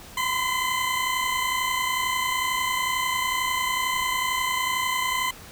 20% pulse tone pair together, 1002 / 1033.1 Hz, B5 / C6, +25 / -22 cents, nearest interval minor second, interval 53 cents, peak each -23 / -20 dBFS, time 0.17-5.31 s, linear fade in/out 5 ms, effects pink hiss -44 dBFS RMS until 5.51 s

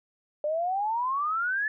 sine exponential sweep, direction up, 587.3 to 1757 Hz, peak -25 dBFS, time 0.44-1.68 s, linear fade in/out 2 ms, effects none

